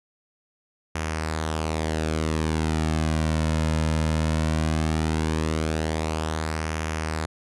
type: tone with flanger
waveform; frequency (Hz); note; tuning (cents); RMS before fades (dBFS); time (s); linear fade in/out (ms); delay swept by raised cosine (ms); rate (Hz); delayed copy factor
sawtooth; 78.8; D#2; +23; -25; 0.95-7.26; 5; 0.24 to 2.64; 0.17; -0.5
effects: resampled to 24000 Hz